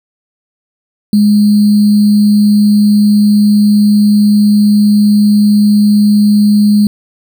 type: tone with sample-and-hold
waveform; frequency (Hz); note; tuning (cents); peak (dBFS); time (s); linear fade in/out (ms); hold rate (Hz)
sine; 207.7; G#3; 0; -4; 1.13-6.87; 2; 4410
effects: none